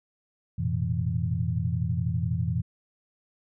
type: tone cluster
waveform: sine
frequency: 88.5 / 112.7 / 124.7 / 165.7 Hz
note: F2 / A2 / B2 / E3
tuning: +23 / +42 / +17 / +9 cents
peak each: -30 dBFS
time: 0.58-2.62 s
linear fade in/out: 10 ms
effects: none